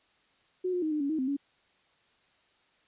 sine tone with pitch steps, 366.6 / 357.8 / 312.4 / 302.5 / 280.8 / 314.7 / 260 / 281.6 Hz, F#4 / F4 / D#4 / D#4 / C#4 / D#4 / C4 / C#4, -16 / +42 / +7 / -49 / +22 / +20 / -11 / +27 cents, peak -27 dBFS, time 0.64-1.368 s, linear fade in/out 10 ms, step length 91 ms, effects white hiss -67 dBFS RMS until 2.87 s + resampled to 8000 Hz

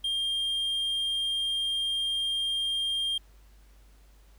triangle tone, 3204 Hz, G7, 37 cents sharp, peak -25 dBFS, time 0.04-3.18 s, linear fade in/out 5 ms, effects added 50 Hz sine -53 dBFS peak until 4.38 s + pink hiss -64 dBFS RMS until 4.38 s

